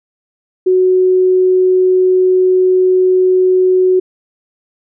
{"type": "tone", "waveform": "sine", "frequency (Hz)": 370, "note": "F#4", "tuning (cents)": 0, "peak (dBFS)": -7, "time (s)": [0.66, 4], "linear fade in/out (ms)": 10, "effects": []}